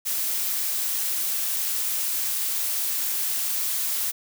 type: noise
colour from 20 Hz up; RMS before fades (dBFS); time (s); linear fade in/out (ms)
blue; -26; 0.05-4.12; 20
effects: none